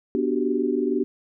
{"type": "chord", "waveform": "sine", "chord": "G major seventh", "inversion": "first", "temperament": "equal", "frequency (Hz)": [246.9, 293.7, 370, 392], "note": ["B3", "D4", "F#4", "G4"], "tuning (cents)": [0, 0, 0, 0], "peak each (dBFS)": -26, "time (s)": [0.15, 1.04], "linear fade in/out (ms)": 0, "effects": []}